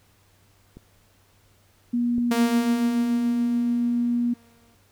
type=clicks; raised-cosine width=3 ms; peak=-29 / -23 dBFS; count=2; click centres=0.77 / 2.182 s
type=tone; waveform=sine; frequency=240 Hz; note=B3; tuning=49 cents flat; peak=-20 dBFS; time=1.93-4.34 s; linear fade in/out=10 ms
type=tone with exponential decay; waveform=sawtooth; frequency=233 Hz; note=A#3; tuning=1 cent flat; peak=-16 dBFS; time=2.31-4.75 s; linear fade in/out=5 ms; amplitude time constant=530 ms
effects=added 97 Hz sine -61 dBFS peak until 4.91 s + pink hiss -61 dBFS RMS until 4.91 s